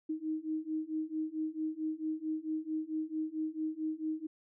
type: beating tone pair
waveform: sine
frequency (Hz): 311.1 / 315.6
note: D#4 / D#4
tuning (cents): 0 / +25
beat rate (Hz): 4.5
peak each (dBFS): -37 / -36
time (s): 0.09-4.27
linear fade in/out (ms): 10
effects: none